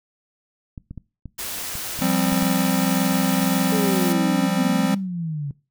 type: clicks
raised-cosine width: 5 ms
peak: -22 dBFS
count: 8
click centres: 0.778 / 0.91 / 0.977 / 1.257 / 1.754 / 1.991 / 2.324 / 2.428 s
type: noise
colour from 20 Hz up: white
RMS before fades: -30 dBFS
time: 1.38-4.13 s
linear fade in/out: 10 ms
type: chord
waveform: square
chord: F suspended second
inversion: none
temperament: just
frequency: 174.61 / 196.44 / 261.9 Hz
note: F3 / G3 / C4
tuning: 0 / +4 / +2 cents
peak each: -24 / -24 / -23 dBFS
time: 2.01-4.95 s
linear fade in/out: 10 ms
type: exponential sweep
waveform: sine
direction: down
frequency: 440 to 138.59 Hz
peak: -24 dBFS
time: 3.72-5.51 s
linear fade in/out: 2 ms
effects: noise-tail reverb RT60 0.3 s tail -21 dB re dry